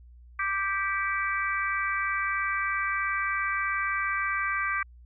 harmonic tone with a mistuned harmonic, 392.3 Hz, G4, 1 cent sharp, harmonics 3 / 4 / 5 / 6, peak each -30 / -31 / -32 / -33 dBFS, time 0.39-4.83 s, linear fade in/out 5 ms, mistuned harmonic 6, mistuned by -32 cents, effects added 60 Hz sine -48 dBFS peak until 5.05 s

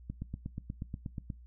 click train, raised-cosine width 5 ms, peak -25 dBFS, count 11, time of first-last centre 0.1-1.302 s, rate 8.32 Hz, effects noise-tail reverb RT60 0.2 s tail -21 dB re dry + added 60 Hz sine -50 dBFS peak until 1.46 s

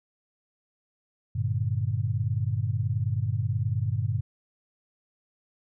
sine chord, G minor, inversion none, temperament equal, 98 / 116.54 / 146.83 Hz, G2 / Bb2 / D3, 0 / 0 / 0 cents, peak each -28 / -27 / -33 dBFS, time 1.35-4.21 s, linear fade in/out 10 ms, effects none

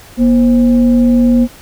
sine tone with frequency modulation, 240 Hz, B3, 49 cents flat, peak -6 dBFS, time 0.17-1.48 s, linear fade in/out 50 ms, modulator 286 Hz, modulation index 0.42, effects pink hiss -38 dBFS RMS until 1.61 s

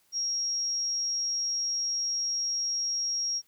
sine tone, 5600 Hz, F8, 4 cents sharp, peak -27 dBFS, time 0.12-3.42 s, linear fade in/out 50 ms, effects white hiss -67 dBFS RMS until 3.47 s

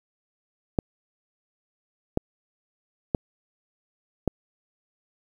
clicks, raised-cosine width 2 ms, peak -8 dBFS, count 4, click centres 0.788 / 2.174 / 3.148 / 4.277 s, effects 8-bit

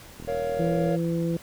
click train, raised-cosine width 3 ms, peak -27 dBFS, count 29, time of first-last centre 0.2-0.891 s, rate 40.5 Hz
triangle chord, Bb minor, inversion none, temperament just, 466.2 / 559.4 / 699.2 Hz, Bb4 / Db5 / F5, 0 / +16 / +2 cents, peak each -28 / -26 / -31 dBFS, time 0.27-0.97 s, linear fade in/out 20 ms
harmonic tone, 167.8 Hz, E3, 31 cents sharp, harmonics 1 / 2 / 3, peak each -25 / -29 / -32 dBFS, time 0.59-1.37 s, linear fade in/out 2 ms
effects pink hiss -47 dBFS RMS until 1.42 s

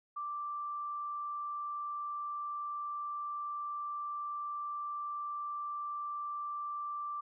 sine tone, 1174.7 Hz, D6, in tune, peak -36 dBFS, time 0.16-7.21 s, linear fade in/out 10 ms, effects none

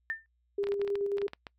sine tone with exponential decay, 1794 Hz, A6, 33 cents sharp, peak -27 dBFS, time 0.1-0.26 s, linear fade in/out 0 ms, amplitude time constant 33 ms
sine tone with tremolo, 402.2 Hz, G4, 44 cents sharp, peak -27 dBFS, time 0.58-1.27 s, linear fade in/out 5 ms, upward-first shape square, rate 9.3 Hz, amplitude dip 35%
clicks, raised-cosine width 0.3 ms, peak -25 dBFS, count 11, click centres 0.64 / 0.67 / 0.72 / 0.816 / 0.877 / 0.955 / 1.183 / 1.217 / 1.281 / 1.334 / 1.468 s
effects noise-tail reverb RT60 0.1 s tail -26 dB re dry + added 60 Hz sine -70 dBFS peak until 1.58 s

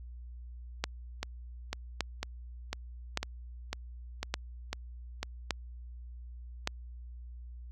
two click trains, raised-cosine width 0.2 ms, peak -12 / -16 dBFS, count 6 / 9, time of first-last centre 0.84-6.674 / 1.23-5.23 s, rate 0.857 / 2 Hz, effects added 60 Hz sine -43 dBFS peak until 7.71 s

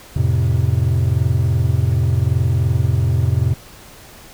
triangle chord, F major, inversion none, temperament equal, 87.31 / 110 / 130.81 Hz, F2 / A2 / C3, 0 / 0 / 0 cents, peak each -16 dBFS, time 0.16-3.54 s, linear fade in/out 5 ms, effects pink hiss -41 dBFS RMS until 4.33 s

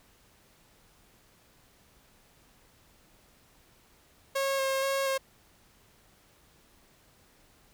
sawtooth tone with vibrato, 541 Hz, C#5, 42 cents flat, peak -23 dBFS, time 4.35-5.18 s, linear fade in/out 10 ms, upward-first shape square, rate 2.1 Hz, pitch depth 14 cents each way, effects pink hiss -62 dBFS RMS until 7.73 s

